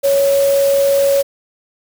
sine tone in noise, 556 Hz, C#5, 5 cents sharp, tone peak -10 dBFS, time 0.03-1.23 s, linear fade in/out 20 ms, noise white, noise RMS -26 dBFS, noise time 0.03-1.23 s, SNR +13 dB, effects none

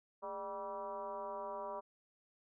sine tone with frequency modulation, 784 Hz, G5, in tune, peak -40 dBFS, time 0.22-1.81 s, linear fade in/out 20 ms, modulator 187 Hz, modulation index 1.9, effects none

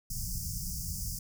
pink band-stop noise, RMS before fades -36 dBFS, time 0.1-1.19 s, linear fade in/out 5 ms, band 190 to 4900 Hz, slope 96 dB/octave, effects none

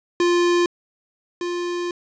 square tone pair in turn, 349.2 / 350.5 Hz, F4 / F4, 0 / +6 cents, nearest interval unison, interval 6 cents, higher second, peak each -16 / -24 dBFS, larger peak first, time 0.2-0.66 / 1.41-1.91 s, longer second, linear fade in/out 2 ms, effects resampled to 16000 Hz + 8-bit

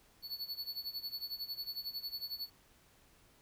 square tone with tremolo, 4435 Hz, C#8, in tune, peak -37 dBFS, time 0.22-2.5 s, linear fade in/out 50 ms, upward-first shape sine, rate 11 Hz, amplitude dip 85%, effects pink hiss -66 dBFS RMS until 3.41 s

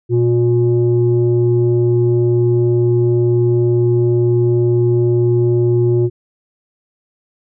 sine tone pair together, 120 / 357.9 Hz, B2 / F4, -49 / +42 cents, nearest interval octave + perfect fifth, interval 1891 cents, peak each -12 dBFS, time 0.09-6.1 s, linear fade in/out 50 ms, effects tanh soft clip ceiling -5 dBFS

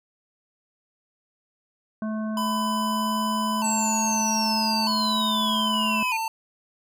harmonic tone, 217.1 Hz, A3, 23 cents flat, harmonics 1 / 3 / 5 / 7, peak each -26 / -36 / -40 / -43 dBFS, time 2.02-6.03 s, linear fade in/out 2 ms
square tone with vibrato, 948 Hz, A#5, 29 cents sharp, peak -26 dBFS, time 2.37-6.28 s, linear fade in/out 2 ms, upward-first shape square, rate 0.4 Hz, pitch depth 99 cents each way
sine exponential sweep, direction down, 7902 to 2427 Hz, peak -25 dBFS, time 3.64-6.17 s, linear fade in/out 5 ms
effects none

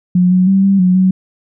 sine tone with pitch steps, 180.1 / 183.6 / 193.3 / 195.9 / 182.5 / 186.9 Hz, F#3 / F#3 / G3 / G3 / F#3 / F#3, -46 / -13 / -24 / -1 / -24 / +18 cents, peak -7 dBFS, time 0.15-1.11 s, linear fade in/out 5 ms, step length 160 ms, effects none

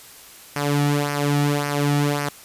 sawtooth tone with flanger, 144.7 Hz, D3, 25 cents flat, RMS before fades -21 dBFS, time 0.56-2.29 s, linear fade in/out 2 ms, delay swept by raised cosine 0.26 to 1.96 ms, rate 1.8 Hz, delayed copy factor -0.65, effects white hiss -44 dBFS RMS until 2.44 s + resampled to 32000 Hz

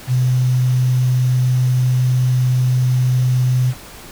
sine tone with quantisation, 126.8 Hz, B2, 46 cents sharp, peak -12 dBFS, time 0.07-3.74 s, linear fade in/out 50 ms, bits 6, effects pink hiss -37 dBFS RMS until 4.11 s

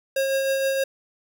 square tone with tremolo, 540 Hz, C#5, 45 cents flat, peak -20 dBFS, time 0.16-0.84 s, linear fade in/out 5 ms, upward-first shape triangle, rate 6.4 Hz, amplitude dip 35%, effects none

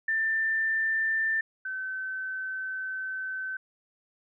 sine tone pair in turn, 1784 / 1530.2 Hz, A6 / G6, +23 / -42 cents, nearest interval minor third, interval 265 cents, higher first, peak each -24 / -31 dBFS, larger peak first, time 0.08-1.41 / 1.65-3.57 s, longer second, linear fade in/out 5 ms, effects none

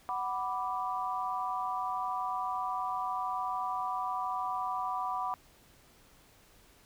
sine chord, B minor, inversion second, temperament equal with one note detuned, 746.9 / 987.8 / 1174.7 Hz, F#5 / B5 / D6, +16 / 0 / 0 cents, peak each -36 / -35 / -36 dBFS, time 0.09-5.34 s, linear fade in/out 0 ms, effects pink hiss -61 dBFS RMS until 6.85 s

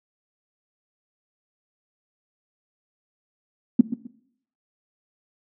sine tone with echo, 240.2 Hz, B3, 48 cents flat, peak -7 dBFS, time 3.79-3.81 s, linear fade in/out 5 ms, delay 130 ms, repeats 2, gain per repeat -12 dB, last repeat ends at 4.07 s, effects noise-tail reverb RT60 0.7 s tail -18 dB re dry + high-pass 150 Hz 12 dB/octave

